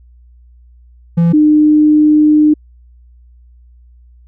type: tone pair in turn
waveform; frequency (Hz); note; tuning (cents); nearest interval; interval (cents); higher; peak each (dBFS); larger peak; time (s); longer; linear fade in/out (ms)
triangle / sine; 169 / 303; E3 / D#4; +43 / -46; minor seventh; 1011; second; -5; neither; 1.17-1.33 / 1.33-2.54; second; 10
effects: added 60 Hz sine -40 dBFS peak until 4.27 s